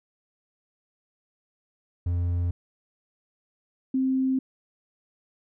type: tone pair in turn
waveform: triangle / sine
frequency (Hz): 87.31 / 262.5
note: F2 / C4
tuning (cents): 0 / +6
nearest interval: octave + perfect fifth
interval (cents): 1906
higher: second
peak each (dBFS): -21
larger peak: neither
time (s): 2.06-2.51 / 3.94-4.39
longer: neither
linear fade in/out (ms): 5
effects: none